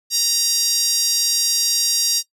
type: tone with high-pass filter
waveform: 5% pulse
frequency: 941 Hz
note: A#5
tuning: 16 cents sharp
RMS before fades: -19 dBFS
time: 0.1-2.23 s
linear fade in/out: 50 ms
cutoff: 4900 Hz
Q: 3.4
effects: noise-tail reverb RT60 0.1 s tail -18 dB re dry